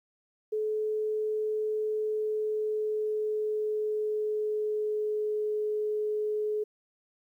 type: tone with pitch glide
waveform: sine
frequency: 429.9 to 424.5 Hz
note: A4 to G#4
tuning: -40 to +38 cents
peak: -27 dBFS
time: 0.52-6.64 s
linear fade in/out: 10 ms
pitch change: -22 cents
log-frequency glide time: 2.02-5.36 s
effects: 11-bit

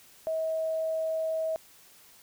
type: tone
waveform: sine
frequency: 641 Hz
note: E5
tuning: 49 cents flat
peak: -27 dBFS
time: 0.27-1.56 s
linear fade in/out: 0 ms
effects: white hiss -56 dBFS RMS until 2.22 s

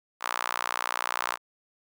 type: tone with high-pass filter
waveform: sawtooth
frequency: 60.1 Hz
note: B1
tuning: 46 cents flat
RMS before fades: -31 dBFS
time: 0.2-1.38 s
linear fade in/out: 50 ms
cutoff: 1100 Hz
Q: 2.4
effects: none

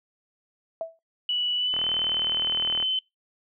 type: tone with exponential decay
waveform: sine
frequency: 656 Hz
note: E5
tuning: 9 cents flat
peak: -24 dBFS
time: 0.81-0.99 s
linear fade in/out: 1 ms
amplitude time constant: 37 ms
type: tone with pitch glide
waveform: sine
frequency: 2950 to 3058 Hz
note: F#7 to G7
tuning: -6 to -44 cents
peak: -23 dBFS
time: 1.29-2.99 s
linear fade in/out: 2 ms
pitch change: +62 cents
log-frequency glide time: 1.56-1.86 s
type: click train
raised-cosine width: 0.5 ms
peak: -21 dBFS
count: 44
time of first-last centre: 1.74-2.826 s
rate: 39.6 Hz
effects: noise-tail reverb RT60 0.2 s tail -24 dB re dry

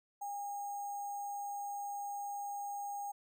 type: tone with sample-and-hold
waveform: sine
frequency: 809 Hz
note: G#5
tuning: 46 cents flat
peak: -38 dBFS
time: 0.21-3.12 s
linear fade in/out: 10 ms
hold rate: 7350 Hz
effects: none

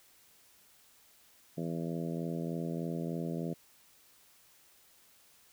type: harmonic tone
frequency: 83.3 Hz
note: E2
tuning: 19 cents sharp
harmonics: 2 / 3 / 4 / 5 / 6 / 7 / 8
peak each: -36 / -40 / -42 / -44 / -46 / -47 / -48 dBFS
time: 1.57-3.54 s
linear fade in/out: 10 ms
effects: white hiss -63 dBFS RMS until 5.52 s

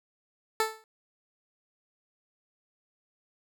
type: tone with exponential decay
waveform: 15% pulse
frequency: 440 Hz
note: A4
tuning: in tune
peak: -15 dBFS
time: 0.6-0.84 s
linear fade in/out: 1 ms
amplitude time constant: 51 ms
effects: none

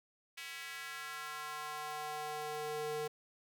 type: tone with high-pass filter sweep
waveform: square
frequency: 151.3 Hz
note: D#3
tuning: 48 cents flat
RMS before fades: -42 dBFS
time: 0.37-3.08 s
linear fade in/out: 10 ms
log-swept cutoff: 2300 to 400 Hz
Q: 2
effects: none

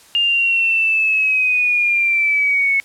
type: linear sweep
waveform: sine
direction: down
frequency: 2820 to 2195 Hz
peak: -13 dBFS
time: 0.15-2.8 s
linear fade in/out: 0 ms
effects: white hiss -47 dBFS RMS until 2.84 s + low-pass 11000 Hz 12 dB/octave

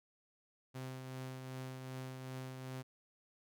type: tone with tremolo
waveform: sawtooth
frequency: 130 Hz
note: C3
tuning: 11 cents flat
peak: -38 dBFS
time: 0.74-2.83 s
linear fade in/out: 20 ms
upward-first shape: triangle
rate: 2.6 Hz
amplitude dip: 40%
effects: none

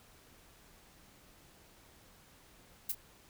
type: noise with echo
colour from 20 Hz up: violet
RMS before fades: -34 dBFS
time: 2.89-2.92 s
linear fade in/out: 5 ms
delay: 28 ms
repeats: 1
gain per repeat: -12 dB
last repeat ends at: 2.948 s
effects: pink hiss -61 dBFS RMS until 3.29 s

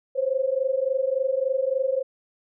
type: tone pair together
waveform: sine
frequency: 517 / 540.5 Hz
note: C5 / C#5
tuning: -21 / -44 cents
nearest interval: minor second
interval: 77 cents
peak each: -24 dBFS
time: 0.15-2.03 s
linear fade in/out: 20 ms
effects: none

